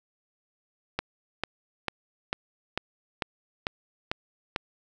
click train, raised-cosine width 0.3 ms, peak -11 dBFS, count 9, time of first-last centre 0.99-4.561 s, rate 2.24 Hz, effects none

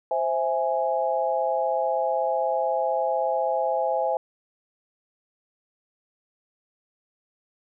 sine chord, C augmented, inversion none, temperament equal, 523.3 / 659.3 / 830.6 Hz, C5 / E5 / G#5, 0 / 0 / 0 cents, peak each -26 dBFS, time 0.11-4.17 s, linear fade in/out 2 ms, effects none

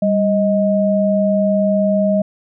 sine tone pair together, 197.2 / 626.6 Hz, G3 / D#5, +11 / +12 cents, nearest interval octave + minor sixth, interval 2001 cents, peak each -15 dBFS, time 0.02-2.22 s, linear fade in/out 5 ms, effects none

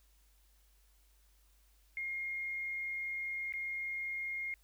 sine tone with dropouts, 2135 Hz, C7, 34 cents sharp, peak -36 dBFS, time 1.97-4.54 s, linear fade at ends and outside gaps 1 ms, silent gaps 3.524-3.537 s, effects added 50 Hz sine -65 dBFS peak until 4.63 s + white hiss -72 dBFS RMS until 4.63 s

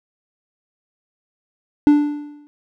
triangle tone with exponential decay, 293.7 Hz, D4, in tune, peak -4 dBFS, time 1.87-2.47 s, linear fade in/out 0 ms, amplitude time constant 130 ms, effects none

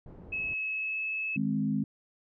pink low-pass noise, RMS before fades -48 dBFS, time 0.06-0.54 s, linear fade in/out 2 ms, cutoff 540 Hz, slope 12 dB/octave
sine tone with pitch glide, 2581 to 2597 Hz, E7 to E7, -37 to -26 cents, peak -30 dBFS, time 0.32-1.37 s, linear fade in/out 10 ms, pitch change +11 cents, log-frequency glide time 0.72-1.01 s
sine chord, Ab major, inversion second, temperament equal, 155.56 / 207.7 / 261.6 Hz, Eb3 / Ab3 / C4, 0 / 0 / 0 cents, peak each -33 / -29 / -31 dBFS, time 1.36-1.84 s, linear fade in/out 5 ms
effects none

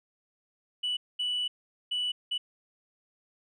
sine tone bursts at uneven times, 2960 Hz, F#7, in tune, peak -26 dBFS, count 4, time 0.83-0.97 / 1.19-1.48 / 1.91-2.12 / 2.31-2.38 s, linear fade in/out 10 ms, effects tanh soft clip ceiling -25 dBFS

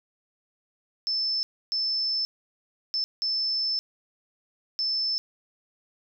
sine tone bursts at uneven times, 5274 Hz, E8, in tune, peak -24 dBFS, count 5, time 1.07-1.43 / 1.72-2.25 / 2.94-3.04 / 3.22-3.79 / 4.79-5.18 s, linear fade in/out 0 ms, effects none

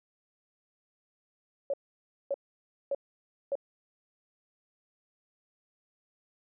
sine tone bursts, 557 Hz, C#5, 8 cents sharp, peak -27 dBFS, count 4, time 1.7-3.554 s, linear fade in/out 2 ms, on 36 ms, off 570 ms, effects none

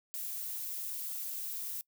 violet noise, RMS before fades -39 dBFS, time 0.14-1.81 s, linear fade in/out 0 ms, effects noise-tail reverb RT60 0.1 s tail -23 dB re dry

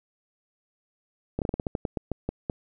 slowing click train, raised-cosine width 2 ms, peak -14 dBFS, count 13, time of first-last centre 1.39-2.498 s, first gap 28 ms, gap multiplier 1.2, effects none

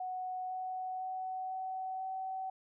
sine tone with pitch steps, 740 / 744.7 / 749.5 / 754.2 / 759 Hz, F#5 / F#5 / F#5 / F#5 / F#5, 0 / +11 / +22 / +33 / +44 cents, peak -36 dBFS, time 0-2.5 s, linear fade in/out 5 ms, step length 500 ms, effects none

